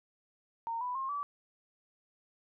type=tone with pitch steps; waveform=sine; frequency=919 / 990.7 / 1067.9 / 1151.2 Hz; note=A#5 / B5 / C6 / D6; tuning=-25 / +5 / +35 / -35 cents; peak=-33 dBFS; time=0.67-1.23 s; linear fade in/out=0 ms; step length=140 ms; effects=none